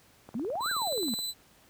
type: click train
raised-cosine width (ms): 1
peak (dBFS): -31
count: 18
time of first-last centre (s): 0.29-1.189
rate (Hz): 18.9
type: exponential two-way sweep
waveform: sine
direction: up then down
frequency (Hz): 207.7 to 1623 to 207.7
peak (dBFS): -30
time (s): 0.35-1.14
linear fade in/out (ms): 0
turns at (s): 0.7
type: tone with tremolo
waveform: sawtooth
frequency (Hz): 4006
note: B7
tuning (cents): +24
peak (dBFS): -28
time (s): 0.6-1.34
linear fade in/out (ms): 50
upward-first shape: sine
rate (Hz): 19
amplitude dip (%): 25
effects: pink hiss -60 dBFS RMS until 1.69 s + high-pass 60 Hz 12 dB/octave